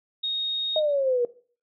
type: tone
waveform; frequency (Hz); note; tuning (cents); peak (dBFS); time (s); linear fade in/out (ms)
sine; 3729; A#7; 0; -24; 0.23-0.8; 10
type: exponential sweep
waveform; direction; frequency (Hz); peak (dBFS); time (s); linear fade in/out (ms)
sine; down; 632 to 474.1; -20; 0.76-1.25; 2
effects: noise-tail reverb RT60 0.4 s tail -17 dB re dry